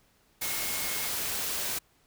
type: tone in noise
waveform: sine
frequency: 2162 Hz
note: C#7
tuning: 44 cents flat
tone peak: -41 dBFS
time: 0.41-1.09 s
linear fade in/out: 10 ms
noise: white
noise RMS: -32 dBFS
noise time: 0.41-1.79 s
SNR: -12 dB
effects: pink hiss -66 dBFS RMS until 2.06 s